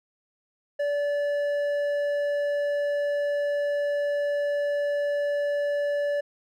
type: tone with hard clipping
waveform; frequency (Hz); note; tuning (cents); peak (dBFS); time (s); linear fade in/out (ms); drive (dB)
sine; 578; D5; -28; -25; 0.79-6.21; 10; 6
effects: none